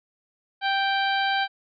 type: harmonic tone with a mistuned harmonic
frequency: 784 Hz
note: G5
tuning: in tune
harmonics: 1 / 2 / 3 / 4 / 5 / 6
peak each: -24 / -26 / -33 / -31 / -34 / -38 dBFS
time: 0.61-1.48 s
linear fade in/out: 50 ms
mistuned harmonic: 6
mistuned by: -20 cents
effects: none